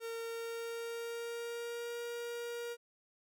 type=tone with pitch glide; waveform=45% pulse; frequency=458.9 to 473.4 Hz; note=A#4 to A#4; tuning=-27 to +27 cents; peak=-39 dBFS; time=0-2.77 s; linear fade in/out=50 ms; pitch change=+54 cents; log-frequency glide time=0.19-1.99 s; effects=none